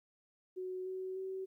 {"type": "tone with pitch steps", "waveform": "sine", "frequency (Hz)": [370, 374.9, 380], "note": ["F#4", "F#4", "F#4"], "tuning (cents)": [0, 23, 46], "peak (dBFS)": -38, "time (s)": [0.56, 1.46], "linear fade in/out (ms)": 20, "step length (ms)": 300, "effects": ["13-bit"]}